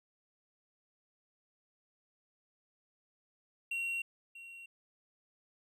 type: tone with echo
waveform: triangle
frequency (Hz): 2742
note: F7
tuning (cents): -32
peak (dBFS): -32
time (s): 3.71-4.02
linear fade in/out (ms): 5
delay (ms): 640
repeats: 1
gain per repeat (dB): -14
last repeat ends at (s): 4.66
effects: none